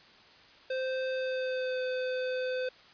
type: tone with pitch glide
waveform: square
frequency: 520 to 509.9 Hz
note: C5 to C5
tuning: -11 to -45 cents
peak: -31 dBFS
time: 0.7-2.69 s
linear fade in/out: 5 ms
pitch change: -34 cents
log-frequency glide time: 1.1-1.82 s
effects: white hiss -56 dBFS RMS until 2.93 s + resampled to 11025 Hz